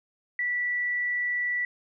sine tone, 1959 Hz, B6, 15 cents flat, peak -25 dBFS, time 0.39-1.65 s, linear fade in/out 2 ms, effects none

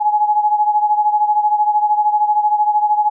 sine beating tone pair, 839 / 852 Hz, G#5 / G#5, +17 / +44 cents, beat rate 13 Hz, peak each -13 / -18 dBFS, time 0-3.1 s, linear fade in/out 20 ms, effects none

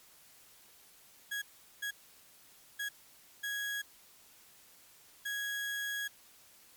35% pulse tone bursts at uneven times, 1658 Hz, G#6, 3 cents flat, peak -33 dBFS, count 5, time 1.31-1.42 / 1.82-1.91 / 2.79-2.89 / 3.43-3.82 / 5.25-6.08 s, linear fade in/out 10 ms, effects white hiss -60 dBFS RMS until 6.76 s + MP3 96 kbps

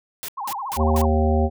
white noise bursts, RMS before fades -31 dBFS, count 4, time 0.23-1.016 s, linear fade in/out 0 ms, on 54 ms, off 190 ms
sine tone with vibrato, 932.3 Hz, A#5, in tune, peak -26 dBFS, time 0.37-1.07 s, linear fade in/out 10 ms, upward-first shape sine, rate 14 Hz, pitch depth 290 cents each way
harmonic tone, 77.78 Hz, D#2, in tune, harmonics 1 / 3 / 5 / 7 / 9 / 10, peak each -18 / -23 / -25 / -26 / -28 / -28 dBFS, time 0.76-1.5 s, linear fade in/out 50 ms
effects none

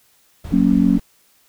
brown noise, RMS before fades -30 dBFS, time 0.44-1 s, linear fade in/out 5 ms
sine chord, F# major, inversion none, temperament just, 185 / 231.2 / 277.5 Hz, F#3 / A#3 / C#4, 0 / -14 / +2 cents, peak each -16 dBFS, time 0.52-0.98 s, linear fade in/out 10 ms
effects white hiss -57 dBFS RMS until 1.48 s

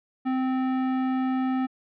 sine tone with hard clipping, 259.7 Hz, C4, 13 cents flat, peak -25 dBFS, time 0.25-1.67 s, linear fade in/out 20 ms, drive 18 dB, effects low-pass 2000 Hz 12 dB/octave

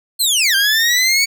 20% pulse linear two-way sweep, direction down then up, 4310 to 1568 to 2261 Hz, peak -7 dBFS, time 0.19-1.26 s, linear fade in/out 20 ms, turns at 0.55 s, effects none

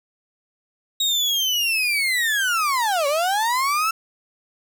35% pulse linear two-way sweep, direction down then up, 3800 to 550 to 1341 Hz, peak -17 dBFS, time 1-3.91 s, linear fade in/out 5 ms, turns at 3.07 s, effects none

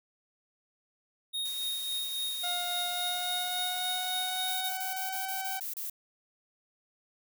square tone with tremolo, 3729 Hz, A#7, in tune, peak -31 dBFS, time 1.33-4.7 s, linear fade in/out 20 ms, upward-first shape triangle, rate 3.6 Hz, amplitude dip 45%
blue noise, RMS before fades -42 dBFS, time 1.45-4.54 s, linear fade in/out 5 ms
sawtooth tone with pitch glide, 709 to 764.3 Hz, F5 to G5, +26 to -44 cents, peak -31 dBFS, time 2.43-5.6 s, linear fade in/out 10 ms, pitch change +130 cents, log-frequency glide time 2.87-5.28 s
violet noise bursts, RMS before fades -37 dBFS, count 9, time 4.48-5.898 s, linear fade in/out 2 ms, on 130 ms, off 31 ms
effects none

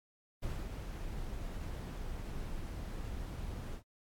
brown noise with ADSR envelope, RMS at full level -36 dBFS, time 0.42-3.83 s, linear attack 15 ms, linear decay 220 ms, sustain -5 dB, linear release 88 ms, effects AAC 64 kbps

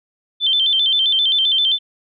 sine tone with vibrato, 3322 Hz, G#7, in tune, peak -13 dBFS, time 0.4-1.79 s, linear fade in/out 50 ms, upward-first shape square, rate 7.6 Hz, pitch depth 100 cents each way, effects none

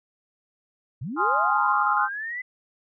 sine linear sweep, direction up, 100 to 2031 Hz, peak -29 dBFS, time 1.01-2.42 s, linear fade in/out 10 ms
sine chord, F minor seventh, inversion first, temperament equal with one note detuned, 830.6 / 1046.5 / 1244.5 / 1388.1 Hz, Ab5 / C6 / Eb6 / F6, 0 / 0 / 0 / -11 cents, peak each -25 dBFS, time 1.16-2.09 s, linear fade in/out 50 ms
effects none

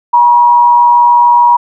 sine tone with frequency modulation, 959 Hz, A#5, 49 cents sharp, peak -3 dBFS, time 0.13-1.57 s, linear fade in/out 10 ms, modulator 125 Hz, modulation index 0.28, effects none

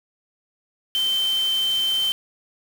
sine tone in noise, 3100 Hz, G7, 20 cents flat, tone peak -19 dBFS, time 0.95-2.12 s, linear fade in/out 0 ms, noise white, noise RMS -35 dBFS, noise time 0.95-2.12 s, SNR +13 dB, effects none

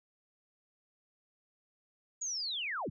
sine linear sweep, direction down, 6860 to 55 Hz, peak -34 dBFS, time 2.21-2.9 s, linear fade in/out 10 ms, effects none

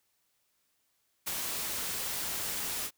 white noise with ADSR envelope, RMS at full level -33 dBFS, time 1.26-2.91 s, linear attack 17 ms, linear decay 26 ms, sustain -2 dB, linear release 58 ms, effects white hiss -75 dBFS RMS until 2.97 s

